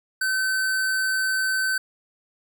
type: tone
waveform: square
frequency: 1532 Hz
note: G6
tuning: 40 cents flat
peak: -22 dBFS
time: 0.21-1.78 s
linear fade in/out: 5 ms
effects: none